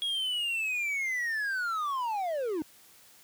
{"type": "linear sweep", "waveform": "triangle", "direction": "down", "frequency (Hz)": [3322, 291.1], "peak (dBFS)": -27, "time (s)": [0.02, 2.62], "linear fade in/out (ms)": 0, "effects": ["white hiss -57 dBFS RMS until 3.23 s", "high-pass 60 Hz 12 dB/octave"]}